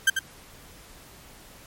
35% pulse tone with echo, 1568 Hz, G6, in tune, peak -14 dBFS, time 0.07-0.1 s, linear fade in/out 5 ms, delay 92 ms, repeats 1, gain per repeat -7 dB, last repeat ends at 0.192 s, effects pink hiss -49 dBFS RMS until 1.66 s + MP3 64 kbps

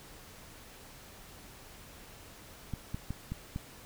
clicks, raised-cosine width 5 ms, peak -23 dBFS, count 5, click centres 2.737 / 2.945 / 3.106 / 3.32 / 3.561 s, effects pink hiss -52 dBFS RMS until 3.85 s

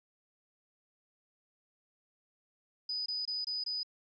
sine tone bursts, 4978 Hz, D#8, in tune, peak -33 dBFS, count 5, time 2.89-3.832 s, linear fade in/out 5 ms, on 170 ms, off 23 ms, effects none

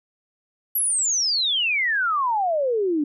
sine exponential sweep, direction down, 11920 to 283.1 Hz, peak -19 dBFS, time 0.75-3.04 s, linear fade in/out 5 ms, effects none

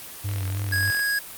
triangle tone with vibrato, 98 Hz, G2, in tune, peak -23 dBFS, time 0.24-0.91 s, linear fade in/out 10 ms, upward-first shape sine, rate 3.3 Hz, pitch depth 53 cents each way
click train, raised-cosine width 0.3 ms, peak -21 dBFS, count 31, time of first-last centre 0.29-0.994 s, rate 42.6 Hz
square tone, 1653 Hz, G#6, 9 cents flat, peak -22 dBFS, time 0.72-1.19 s, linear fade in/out 5 ms
effects white hiss -39 dBFS RMS until 1.37 s + Opus 32 kbps

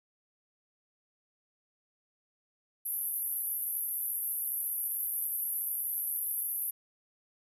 pink band-pass noise, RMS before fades -34 dBFS, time 2.85-6.71 s, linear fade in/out 10 ms, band 11000 to 13000 Hz, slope 96 dB/octave, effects resampled to 32000 Hz

